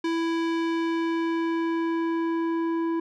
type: tone with low-pass filter sweep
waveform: square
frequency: 331 Hz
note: E4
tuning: 7 cents sharp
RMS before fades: -26 dBFS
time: 0.04-3 s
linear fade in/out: 5 ms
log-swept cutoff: 4300 to 1100 Hz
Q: 0.78
effects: none